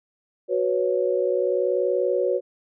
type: chord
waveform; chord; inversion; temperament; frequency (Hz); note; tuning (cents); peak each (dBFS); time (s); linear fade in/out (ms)
sine; F# suspended fourth; none; equal; 370 / 493.9 / 554.4; F#4 / B4 / C#5; 0 / 0 / 0; -24; 0.48-2.41; 50
effects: none